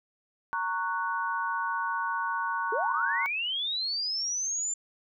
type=chord; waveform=sine; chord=F# major; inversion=first; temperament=just; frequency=925 / 1110 / 1480 Hz; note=A#5 / C#6 / F#6; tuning=-14 / +2 / 0 cents; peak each=-32 dBFS; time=0.53-3.26 s; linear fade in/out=0 ms
type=linear sweep; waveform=sine; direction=up; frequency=393.7 to 7250 Hz; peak=-28 dBFS; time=2.72-4.74 s; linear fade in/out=5 ms
effects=none